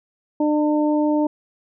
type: harmonic tone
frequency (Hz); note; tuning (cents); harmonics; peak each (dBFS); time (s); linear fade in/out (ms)
300.5; D4; +40; 1 / 2 / 3; -17 / -23 / -27; 0.4-1.27; 5
effects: none